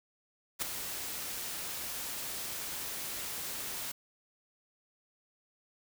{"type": "noise with ADSR envelope", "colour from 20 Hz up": "white", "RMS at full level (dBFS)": -31, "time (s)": [0.59, 3.92], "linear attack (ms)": 30, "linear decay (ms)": 8, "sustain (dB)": -8, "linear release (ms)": 8, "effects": []}